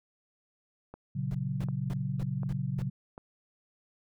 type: click train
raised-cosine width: 1 ms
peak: -30 dBFS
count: 4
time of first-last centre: 0.94-3.179 s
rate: 1.34 Hz
type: chord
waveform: sine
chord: F# major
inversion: first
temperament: equal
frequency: 116.54 / 138.59 / 185 Hz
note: A#2 / C#3 / F#3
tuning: 0 / 0 / 0 cents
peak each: -36 / -32 / -36 dBFS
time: 1.15-2.9 s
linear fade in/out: 10 ms
type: noise bursts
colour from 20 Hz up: brown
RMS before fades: -39 dBFS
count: 6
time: 1.31-2.82 s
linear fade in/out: 0 ms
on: 35 ms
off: 260 ms
effects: none